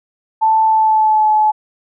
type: tone with pitch glide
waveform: sine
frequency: 881 to 857.4 Hz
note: A5 to A5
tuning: +2 to -45 cents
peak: -9 dBFS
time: 0.41-1.52 s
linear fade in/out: 20 ms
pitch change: -47 cents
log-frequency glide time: 0.65-1.31 s
effects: none